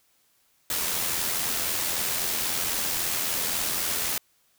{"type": "noise with amplitude modulation", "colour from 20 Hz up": "white", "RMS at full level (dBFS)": -26, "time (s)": [0.7, 4.18], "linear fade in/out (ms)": 2, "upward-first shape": "sine", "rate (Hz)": 83.8, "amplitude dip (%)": 35, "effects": ["white hiss -66 dBFS RMS until 4.58 s"]}